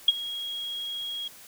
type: tone with ADSR envelope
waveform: sine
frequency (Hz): 3292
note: G#7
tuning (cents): -16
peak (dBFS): -12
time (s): 0.08-1.28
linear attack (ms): 4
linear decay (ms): 28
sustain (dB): -19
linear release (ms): 4
effects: white hiss -49 dBFS RMS until 1.47 s